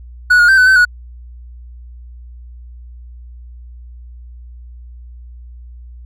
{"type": "tone with pitch steps", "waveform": "triangle", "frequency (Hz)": [1469, 1434, 1558, 1501, 1536, 1461], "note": ["F#6", "F6", "G6", "F#6", "G6", "F#6"], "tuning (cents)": [-13, 45, -11, 24, -36, -22], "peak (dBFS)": -4, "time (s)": [0.3, 0.852], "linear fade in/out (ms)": 10, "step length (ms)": 92, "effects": ["added 60 Hz sine -32 dBFS peak until 6.05 s"]}